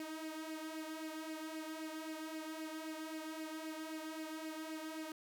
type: tone with flanger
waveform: sawtooth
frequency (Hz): 315.5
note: D#4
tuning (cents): +24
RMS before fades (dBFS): -45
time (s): 0-5.12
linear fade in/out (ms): 2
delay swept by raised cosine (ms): 0.39 to 2.59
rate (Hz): 3.8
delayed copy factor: +0.6
effects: none